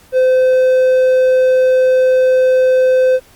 triangle tone, 514 Hz, C5, 31 cents flat, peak -6 dBFS, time 0.12-3.2 s, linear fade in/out 50 ms, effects pink hiss -46 dBFS RMS until 3.35 s + Opus 48 kbps

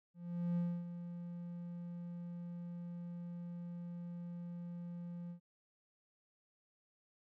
triangle tone with ADSR envelope, 173.5 Hz, F3, 11 cents flat, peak -30 dBFS, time 0.14-5.4 s, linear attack 430 ms, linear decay 270 ms, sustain -11 dB, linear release 97 ms, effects none

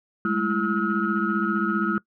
sine tone cluster, 200.8 / 216 / 333.3 / 1291 / 1431 Hz, G3 / A3 / E4 / E6 / F6, +42 / -32 / +19 / -37 / +42 cents, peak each -27 dBFS, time 0.25-1.98 s, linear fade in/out 2 ms, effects noise-tail reverb RT60 0.1 s tail -22 dB re dry + tanh soft clip ceiling -11 dBFS

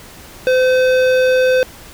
triangle tone with hard clipping, 512 Hz, C5, 38 cents flat, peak -12 dBFS, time 0.47-1.63 s, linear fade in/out 0 ms, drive 18 dB, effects pink hiss -38 dBFS RMS until 1.93 s

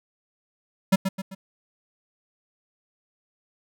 square tone with echo, 191.9 Hz, G3, 37 cents flat, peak -15 dBFS, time 0.92-0.96 s, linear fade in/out 10 ms, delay 130 ms, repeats 3, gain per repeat -7 dB, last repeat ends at 1.35 s, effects none

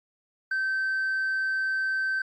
triangle tone with tanh clipping, 1548 Hz, G6, 22 cents flat, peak -25 dBFS, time 0.51-2.22 s, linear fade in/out 5 ms, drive 6 dB, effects AAC 64 kbps

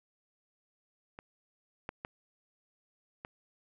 clicks, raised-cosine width 0.5 ms, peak -30 / -22 / -23 / -26 dBFS, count 4, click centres 1.189 / 1.891 / 2.049 / 3.249 s, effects none

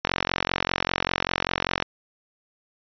click train, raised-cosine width 0.3 ms, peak -5 dBFS, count 81, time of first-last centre 0.05-1.824 s, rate 45.1 Hz, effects resampled to 11025 Hz

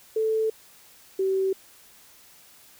sine tone pair in turn, 440 / 383.2 Hz, A4 / G4, 0 / -39 cents, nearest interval major second, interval 239 cents, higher first, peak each -21 dBFS, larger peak neither, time 0.16-0.5 / 1.19-1.53 s, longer neither, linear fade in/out 5 ms, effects white hiss -53 dBFS RMS until 2.79 s

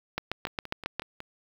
two click trains, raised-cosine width 0.3 ms, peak -23 / -13 dBFS, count 5 / 7, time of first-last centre 0.47-1.204 / 0.18-0.996 s, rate 5.45 / 7.35 Hz, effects 7-bit

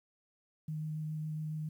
sine tone with vibrato, 154.9 Hz, D#3, 7 cents flat, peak -35 dBFS, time 0.68-1.69 s, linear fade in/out 5 ms, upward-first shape sine, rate 7.2 Hz, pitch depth 11 cents each way, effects 11-bit

